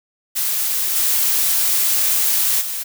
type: noise with level steps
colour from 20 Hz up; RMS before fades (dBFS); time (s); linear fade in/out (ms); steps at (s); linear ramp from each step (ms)
blue; -20 / -17 / -25; 0.35-2.84; 20; 0.95 / 2.6; 20
effects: none